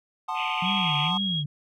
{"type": "chord", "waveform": "triangle", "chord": "F# diminished seventh", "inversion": "none", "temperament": "equal with one note detuned", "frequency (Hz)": [740, 880, 1046.5, 1222.4], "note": ["F#5", "A5", "C6", "Eb6"], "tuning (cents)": [0, 0, 0, -31], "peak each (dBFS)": [-32, -29, -32, -31], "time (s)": [0.28, 1.18], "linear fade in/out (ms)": 10}
{"type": "band-pass noise", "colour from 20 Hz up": "pink", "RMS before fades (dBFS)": -32, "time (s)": [0.34, 1.12], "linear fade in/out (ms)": 50, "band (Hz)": [2200, 3100], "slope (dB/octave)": 96}
{"type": "tone with vibrato", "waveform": "sine", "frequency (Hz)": 170, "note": "F3", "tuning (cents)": -46, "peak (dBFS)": -27, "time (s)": [0.62, 1.46], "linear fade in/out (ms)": 5, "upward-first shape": "sine", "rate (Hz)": 2.1, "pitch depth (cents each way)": 270}
{"type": "tone", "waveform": "sine", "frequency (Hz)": 3289, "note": "G#7", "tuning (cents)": -18, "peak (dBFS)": -26, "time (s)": [0.63, 1.44], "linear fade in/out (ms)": 50}
{"effects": []}